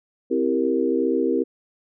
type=chord; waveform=sine; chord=C dominant seventh; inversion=none; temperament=equal; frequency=261.6 / 329.6 / 392 / 466.2 Hz; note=C4 / E4 / G4 / Bb4; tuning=0 / 0 / 0 / 0 cents; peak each=-24 dBFS; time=0.3-1.44 s; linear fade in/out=20 ms; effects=none